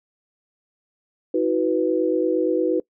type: chord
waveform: sine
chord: E suspended second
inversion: none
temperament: equal with one note detuned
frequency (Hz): 321.4 / 370 / 493.9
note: E4 / F#4 / B4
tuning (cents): -44 / 0 / 0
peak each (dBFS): -22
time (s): 1.34-2.8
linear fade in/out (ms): 5
effects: noise-tail reverb RT60 0.1 s tail -22 dB re dry